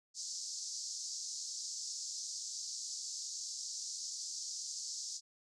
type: band-pass noise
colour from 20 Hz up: white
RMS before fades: -43 dBFS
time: 0.14-5.21 s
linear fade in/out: 50 ms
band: 4600 to 7200 Hz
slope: 48 dB/octave
effects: none